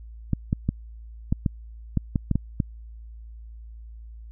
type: clicks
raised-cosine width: 5 ms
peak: -9 dBFS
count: 10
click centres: 0.333 / 0.529 / 0.69 / 1.325 / 1.462 / 1.973 / 2.158 / 2.313 / 2.356 / 2.602 s
effects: added 56 Hz sine -39 dBFS peak until 4.31 s